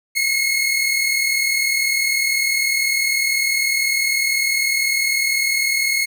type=tone pair together; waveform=sawtooth; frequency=2142 / 2182 Hz; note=C7 / C#7; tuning=+40 / -28 cents; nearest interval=unison; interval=32 cents; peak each=-18 / -15 dBFS; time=0.15-6.06 s; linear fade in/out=20 ms; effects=none